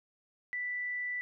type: tone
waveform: sine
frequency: 1975.5 Hz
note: B6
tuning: in tune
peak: -33 dBFS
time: 0.53-1.21 s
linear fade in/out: 0 ms
effects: none